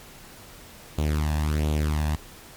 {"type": "tone with flanger", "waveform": "sawtooth", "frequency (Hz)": 75.8, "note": "D#2", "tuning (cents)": -45, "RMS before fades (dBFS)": -24, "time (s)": [0.98, 2.16], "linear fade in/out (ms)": 5, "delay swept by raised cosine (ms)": [0.28, 1.16], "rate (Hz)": 1.4, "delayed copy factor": 0.75, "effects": ["pink hiss -46 dBFS RMS until 2.56 s", "MP3 96 kbps"]}